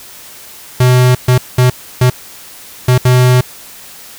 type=tone bursts at uneven times; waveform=square; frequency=125.9 Hz; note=B2; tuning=34 cents sharp; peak=-6 dBFS; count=6; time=0.8-1.15 / 1.28-1.38 / 1.58-1.7 / 2.01-2.1 / 2.88-2.98 / 3.05-3.41 s; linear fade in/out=5 ms; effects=white hiss -34 dBFS RMS until 4.18 s